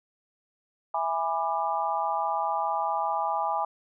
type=chord; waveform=sine; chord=E dominant seventh; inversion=none; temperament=just; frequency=659.3 / 824.1 / 988.9 / 1186.7 Hz; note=E5 / G#5 / B5 / D6; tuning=0 / -14 / +2 / +18 cents; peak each=-33 / -28 / -31 / -32 dBFS; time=0.94-3.65 s; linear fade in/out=5 ms; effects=none